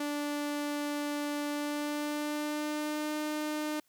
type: tone with pitch glide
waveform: sawtooth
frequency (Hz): 292.4 to 303.2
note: D4 to D#4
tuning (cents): -7 to -45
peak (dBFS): -28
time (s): 0-3.8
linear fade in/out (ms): 5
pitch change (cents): +62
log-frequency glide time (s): 1.49-3.15
effects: white hiss -71 dBFS RMS until 3.88 s